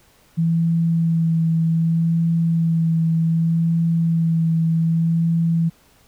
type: tone with vibrato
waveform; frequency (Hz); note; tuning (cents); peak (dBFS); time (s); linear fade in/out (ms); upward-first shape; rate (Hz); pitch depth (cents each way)
sine; 164.81; E3; 0; -15; 0.37-5.7; 20; sine; 0.65; 16
effects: pink hiss -55 dBFS RMS until 6.07 s